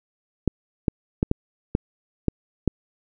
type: clicks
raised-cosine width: 3 ms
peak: -6 dBFS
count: 7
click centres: 0.477 / 0.882 / 1.229 / 1.314 / 1.751 / 2.283 / 2.677 s
effects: none